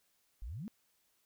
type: exponential sweep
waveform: sine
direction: up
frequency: 43.61 to 242.5 Hz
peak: -40 dBFS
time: 0.42-0.68 s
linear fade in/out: 0 ms
effects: white hiss -75 dBFS RMS until 1.25 s